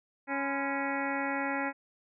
harmonic tone with a mistuned harmonic, 276.9 Hz, C#4, 2 cents flat, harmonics 1 / 2 / 3 / 4 / 5 / 6 / 7 / 8 / 9, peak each -35 / -38 / -36 / -42 / -39 / -40 / -38 / -41 / -45 dBFS, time 0.27-1.73 s, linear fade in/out 50 ms, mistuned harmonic 4, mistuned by -140 cents, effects none

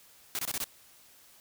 white noise bursts, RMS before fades -33 dBFS, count 5, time 0.35-0.641 s, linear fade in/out 0 ms, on 39 ms, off 24 ms, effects white hiss -58 dBFS RMS until 1.4 s

